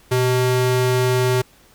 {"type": "ring-modulated tone", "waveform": "square", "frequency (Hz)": 252.7, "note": "B3", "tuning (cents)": 40, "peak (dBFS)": -13, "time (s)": [0.11, 1.42], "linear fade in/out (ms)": 10, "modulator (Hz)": 131, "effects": ["pink hiss -52 dBFS RMS until 1.74 s"]}